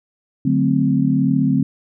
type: chord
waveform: sine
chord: D dominant seventh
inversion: none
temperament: equal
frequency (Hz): 146.83 / 185 / 220 / 261.6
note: D3 / F#3 / A3 / C4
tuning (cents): 0 / 0 / 0 / 0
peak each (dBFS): -19 / -21 / -21 / -17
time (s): 0.45-1.63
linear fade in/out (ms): 5
effects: none